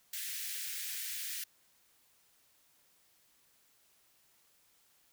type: high-pass noise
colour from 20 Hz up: white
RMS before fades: -40 dBFS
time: 0.13-1.44 s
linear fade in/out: 5 ms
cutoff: 1600 Hz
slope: 48 dB/octave
effects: white hiss -69 dBFS RMS until 5.12 s